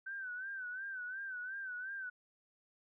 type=tone with vibrato; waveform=sine; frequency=1530 Hz; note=G6; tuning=42 cents flat; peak=-40 dBFS; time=0.06-2.1 s; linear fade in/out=10 ms; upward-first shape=sine; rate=2.8 Hz; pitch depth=83 cents each way; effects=none